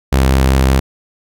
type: tone with vibrato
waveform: sawtooth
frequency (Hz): 66.2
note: C2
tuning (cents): +21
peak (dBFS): -5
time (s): 0.12-0.8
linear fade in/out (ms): 10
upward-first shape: square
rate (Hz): 5.3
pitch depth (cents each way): 12
effects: none